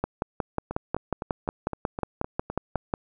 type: two click trains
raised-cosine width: 1 ms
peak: -17 / -11 dBFS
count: 9 / 17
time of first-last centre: 0.71-2.756 / 0.04-2.939 s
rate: 3.91 / 5.52 Hz
effects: none